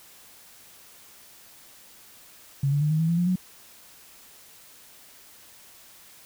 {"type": "tone with pitch steps", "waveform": "sine", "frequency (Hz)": [138.59, 144.23, 150.09, 156.19, 162.54, 169.15, 176.03, 183.19], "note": ["C#3", "D3", "D3", "D#3", "E3", "E3", "F3", "F#3"], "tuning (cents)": [0, -31, 38, 7, -24, 45, 14, -17], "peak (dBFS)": -20, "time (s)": [2.63, 3.358], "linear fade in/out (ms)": 5, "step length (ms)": 91, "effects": ["white hiss -51 dBFS RMS until 6.25 s"]}